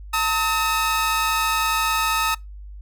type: tone pair together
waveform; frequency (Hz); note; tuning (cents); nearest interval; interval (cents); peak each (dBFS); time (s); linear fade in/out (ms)
sawtooth; 903 / 1277; A5 / D#6; +45 / +45; tritone; 600; -20 / -17; 0.13-2.35; 10
effects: noise-tail reverb RT60 0.2 s tail -25 dB re dry + added 50 Hz sine -35 dBFS peak until 2.81 s